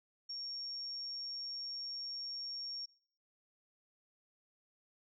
sine tone, 5530 Hz, F8, 18 cents flat, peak -40 dBFS, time 0.29-2.86 s, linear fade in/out 10 ms, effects noise-tail reverb RT60 0.6 s tail -24 dB re dry

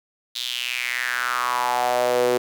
sawtooth tone with high-pass filter sweep, 123.47 Hz, B2, in tune, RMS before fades -23 dBFS, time 0.35-2.38 s, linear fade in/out 10 ms, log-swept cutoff 3800 to 410 Hz, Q 4.8, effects none

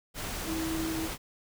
sine tone in noise, 322.7 Hz, E4, 37 cents flat, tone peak -31 dBFS, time 0.45-1.09 s, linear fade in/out 50 ms, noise pink, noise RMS -36 dBFS, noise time 0.14-1.18 s, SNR +2 dB, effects none

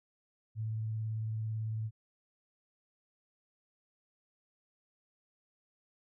sine tone with vibrato, 110 Hz, A2, in tune, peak -33 dBFS, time 0.55-1.91 s, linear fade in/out 50 ms, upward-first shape sine, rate 18 Hz, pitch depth 18 cents each way, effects none

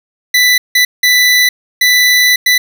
25% pulse tone bursts at uneven times, 1986 Hz, B6, 9 cents sharp, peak -3 dBFS, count 5, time 0.34-0.58 / 0.75-0.85 / 1.03-1.49 / 1.81-2.36 / 2.46-2.58 s, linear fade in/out 5 ms, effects none

